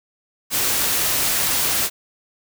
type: noise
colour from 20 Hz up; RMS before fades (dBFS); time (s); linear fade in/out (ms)
white; -20; 0.5-1.9; 50
effects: none